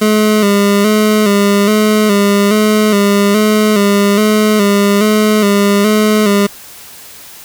25% pulse tone with vibrato, 207.6 Hz, G#3, in tune, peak -4 dBFS, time 0.01-6.47 s, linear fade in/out 10 ms, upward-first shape square, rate 1.2 Hz, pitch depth 49 cents each way, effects white hiss -34 dBFS RMS until 7.44 s

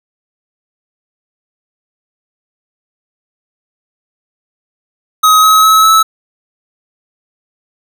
square tone with pitch steps, 1266 / 1278.5 / 1291.1 / 1303.8 Hz, D#6 / D#6 / E6 / E6, +30 / +47 / -36 / -19 cents, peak -5 dBFS, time 5.23-6.03 s, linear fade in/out 10 ms, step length 200 ms, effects none

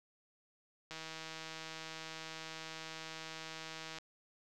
click train, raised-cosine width 0.2 ms, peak -28 dBFS, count 493, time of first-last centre 0.91-3.985 s, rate 160 Hz, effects none

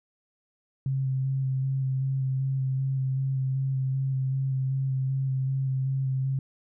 sine tone with vibrato, 133.2 Hz, C3, 31 cents sharp, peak -24 dBFS, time 0.86-6.39 s, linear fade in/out 2 ms, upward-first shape square, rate 2.6 Hz, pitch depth 15 cents each way, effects none

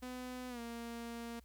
sawtooth tone with pitch glide, 251.7 to 233.5 Hz, B3 to A#3, +33 to +3 cents, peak -39 dBFS, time 0.02-1.4 s, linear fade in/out 10 ms, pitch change -130 cents, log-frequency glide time 0.49-0.6 s, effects added 60 Hz sine -59 dBFS peak until 1.44 s + white hiss -73 dBFS RMS until 1.44 s

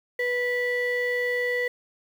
sine tone pair together, 490.9 / 1963.6 Hz, B4 / B6, -10 / -10 cents, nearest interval 2 octaves, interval 2400 cents, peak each -24 dBFS, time 0.19-1.68 s, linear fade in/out 5 ms, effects tanh soft clip ceiling -20 dBFS + 8-bit

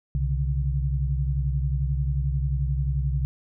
sine tone cluster, 64.4 / 135.1 / 146.4 Hz, C2 / C#3 / D3, -27 / -44 / -5 cents, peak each -24 / -27 / -30 dBFS, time 0.15-3.25 s, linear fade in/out 0 ms, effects none

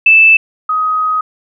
sine tone pair in turn, 2637 / 1257.5 Hz, E7 / D#6, 0 / +18 cents, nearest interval octave + minor second, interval 1282 cents, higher first, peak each -3 / -11 dBFS, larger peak first, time 0.06-0.37 / 0.69-1.21 s, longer second, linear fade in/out 5 ms, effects none

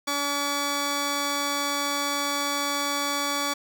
10% pulse tone pair together, 285.3 / 1141.2 Hz, C#4 / C#6, +50 / +50 cents, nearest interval 2 octaves, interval 2400 cents, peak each -20 dBFS, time 0.07-3.54 s, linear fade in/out 10 ms, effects none

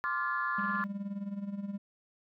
sine chord, D minor seventh, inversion third, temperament equal with one note detuned, 1046.5 / 1174.7 / 1396.9 / 1717.8 Hz, C6 / D6 / F6 / A6, 0 / 0 / 0 / -42 cents, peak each -35 dBFS, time 0.04-0.84 s, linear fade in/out 0 ms
triangle tone with tremolo, 200 Hz, G3, 35 cents sharp, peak -30 dBFS, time 0.58-1.78 s, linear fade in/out 5 ms, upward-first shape sine, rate 19 Hz, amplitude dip 70%
effects tanh soft clip ceiling -20 dBFS

